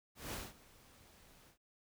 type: noise with ADSR envelope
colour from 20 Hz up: pink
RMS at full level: -42 dBFS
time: 0.15-1.58 s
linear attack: 180 ms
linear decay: 200 ms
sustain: -21 dB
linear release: 97 ms
effects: none